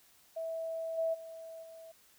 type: tone with level steps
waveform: sine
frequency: 653 Hz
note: E5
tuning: 17 cents flat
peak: -35 / -29 / -44 / -48 dBFS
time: 0.36-1.92 s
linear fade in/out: 10 ms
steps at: 0.97 / 1.13 / 1.62 s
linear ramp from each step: 20 ms
effects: white hiss -64 dBFS RMS until 2.18 s